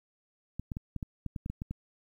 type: clicks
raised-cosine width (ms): 5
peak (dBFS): -23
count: 11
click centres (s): 0.596 / 0.718 / 0.769 / 0.963 / 1.028 / 1.263 / 1.362 / 1.461 / 1.5 / 1.619 / 1.71
effects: 10-bit